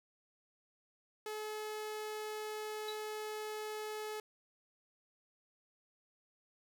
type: tone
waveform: sawtooth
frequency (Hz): 428.1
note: A4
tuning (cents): -47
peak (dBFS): -36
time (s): 1.26-4.2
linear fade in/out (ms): 2
type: tone with exponential decay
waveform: triangle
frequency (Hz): 3912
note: B7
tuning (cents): -17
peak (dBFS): -37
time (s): 2.88-3.02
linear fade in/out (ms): 5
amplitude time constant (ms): 29
effects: none